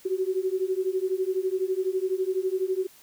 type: beating tone pair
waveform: sine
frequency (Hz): 370 / 382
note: F#4 / G4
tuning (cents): 0 / -45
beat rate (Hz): 12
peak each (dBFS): -27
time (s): 0.05-2.87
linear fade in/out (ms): 10
effects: white hiss -54 dBFS RMS until 3.02 s